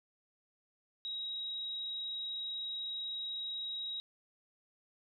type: tone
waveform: sine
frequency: 3818 Hz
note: A#7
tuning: 41 cents sharp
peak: -37 dBFS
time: 1.05-4 s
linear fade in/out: 0 ms
effects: none